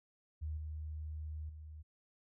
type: tone with level steps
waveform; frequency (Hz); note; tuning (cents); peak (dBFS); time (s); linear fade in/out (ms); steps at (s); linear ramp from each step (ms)
sine; 77.1; D#2; -15; -37 / -40 / -47; 0.41-1.83; 20; 0.57 / 1.49; 5
effects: none